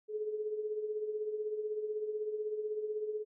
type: tone with tremolo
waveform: sine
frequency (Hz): 426.6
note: G#4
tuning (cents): +46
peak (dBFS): -31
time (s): 0.08-3.25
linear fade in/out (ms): 50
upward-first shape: triangle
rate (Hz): 16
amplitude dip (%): 65
effects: none